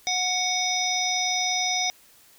harmonic tone with a mistuned harmonic, 733 Hz, F#5, 16 cents flat, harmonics 1 / 3 / 5 / 7 / 8, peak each -29 / -29 / -29 / -29 / -29 dBFS, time 0.07-1.9 s, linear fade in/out 0 ms, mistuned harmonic 3, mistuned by +22 cents, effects white hiss -55 dBFS RMS until 2.38 s

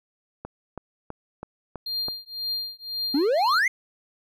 click train, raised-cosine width 1 ms, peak -20 dBFS, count 6, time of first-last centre 0.45-2.084 s, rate 3.06 Hz
triangle tone with tremolo, 4200 Hz, C8, 6 cents sharp, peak -23 dBFS, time 1.86-3.59 s, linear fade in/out 5 ms, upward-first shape triangle, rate 1.9 Hz, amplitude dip 100%
triangle exponential sweep, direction up, 261.6 to 2175 Hz, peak -17 dBFS, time 3.14-3.68 s, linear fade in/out 5 ms
effects none

